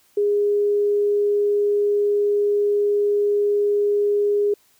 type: tone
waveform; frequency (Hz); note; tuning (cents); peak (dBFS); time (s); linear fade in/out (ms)
sine; 410.7; G#4; -19; -16; 0.17-4.54; 5
effects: white hiss -59 dBFS RMS until 4.79 s